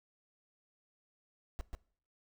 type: noise with echo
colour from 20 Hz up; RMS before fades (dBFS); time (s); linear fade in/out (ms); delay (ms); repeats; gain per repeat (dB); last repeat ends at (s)
brown; -37; 1.59-1.61; 0; 140; 1; -3; 1.75
effects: noise-tail reverb RT60 0.5 s tail -21 dB re dry